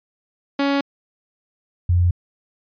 sawtooth / sine tone pair in turn, 279.7 / 88.1 Hz, C#4 / F2, +16 / +16 cents, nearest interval octave + minor sixth, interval 2000 cents, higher first, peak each -13 dBFS, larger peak neither, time 0.59-0.81 / 1.89-2.11 s, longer neither, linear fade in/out 5 ms, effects resampled to 11025 Hz

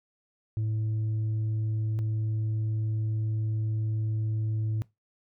sine tone pair in turn, 109.1 / 109.1 Hz, A2 / A2, -14 / -14 cents, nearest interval unison, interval 0 cents, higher neither, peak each -23 dBFS, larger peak neither, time 0.57-1.99 / 1.99-4.82 s, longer second, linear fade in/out 0 ms, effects noise-tail reverb RT60 0.2 s tail -24 dB re dry + tanh soft clip ceiling -25 dBFS

